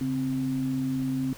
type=tone pair together; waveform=sine; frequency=138.58 / 261.6 Hz; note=C#3 / C4; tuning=0 / 0 cents; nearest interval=major seventh; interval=1100 cents; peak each=-32 / -26 dBFS; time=0.01-1.33 s; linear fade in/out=2 ms; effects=pink hiss -47 dBFS RMS until 1.37 s